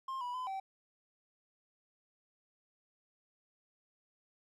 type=tone with pitch steps; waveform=triangle; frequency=1060 / 979 / 1014 / 772 Hz; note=C6 / B5 / B5 / G5; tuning=+22 / -15 / +45 / -27 cents; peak=-35 dBFS; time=0.08-0.6 s; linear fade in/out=5 ms; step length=130 ms; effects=none